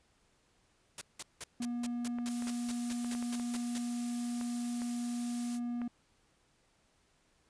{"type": "noise bursts", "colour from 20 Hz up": "white", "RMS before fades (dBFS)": -41, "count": 14, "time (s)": [0.98, 3.782], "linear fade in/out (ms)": 2, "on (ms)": 33, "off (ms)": 180}
{"type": "tone", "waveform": "triangle", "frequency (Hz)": 240, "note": "B3", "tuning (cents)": -49, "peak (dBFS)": -32, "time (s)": [1.6, 5.88], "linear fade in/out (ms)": 5}
{"type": "clicks", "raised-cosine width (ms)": 0.5, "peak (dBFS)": -31, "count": 11, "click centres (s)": [2.186, 2.423, 2.471, 3.046, 3.15, 3.226, 3.398, 3.55, 4.412, 4.819, 5.817]}
{"type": "noise", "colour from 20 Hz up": "blue", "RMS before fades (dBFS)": -44, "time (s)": [2.26, 5.6], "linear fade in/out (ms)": 50}
{"effects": ["pink hiss -71 dBFS RMS until 7.49 s", "resampled to 22050 Hz"]}